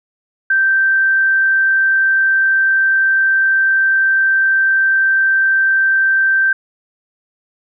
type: tone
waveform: sine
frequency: 1563 Hz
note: G6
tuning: 6 cents flat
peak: -10 dBFS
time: 0.5-6.53 s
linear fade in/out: 5 ms
effects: none